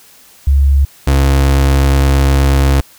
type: tone pair in turn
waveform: sine / 35% pulse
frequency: 69.3 / 68.42 Hz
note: C#2 / C#2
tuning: 0 / -22 cents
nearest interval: unison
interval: 22 cents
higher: first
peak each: -6 dBFS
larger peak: neither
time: 0.47-0.85 / 1.07-2.81 s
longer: second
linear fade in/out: 5 ms
effects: white hiss -43 dBFS RMS until 2.98 s